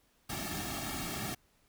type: noise with comb filter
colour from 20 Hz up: pink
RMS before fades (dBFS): -38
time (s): 0.29-1.35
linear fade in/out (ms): 10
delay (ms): 2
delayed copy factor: -0.9
effects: pink hiss -70 dBFS RMS until 1.68 s